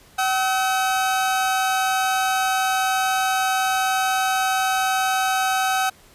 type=tone pair together; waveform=30% pulse; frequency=761 / 1282 Hz; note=F#5 / E6; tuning=+48 / -49 cents; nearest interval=major sixth; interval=903 cents; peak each=-17 / -23 dBFS; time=0.18-5.9 s; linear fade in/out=10 ms; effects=pink hiss -51 dBFS RMS until 6.14 s + resampled to 32000 Hz